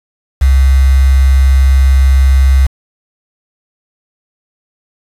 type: tone with quantisation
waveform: sine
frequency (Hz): 66.9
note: C2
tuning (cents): +39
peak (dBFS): -4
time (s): 0.41-2.67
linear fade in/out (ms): 10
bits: 4
effects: resampled to 32000 Hz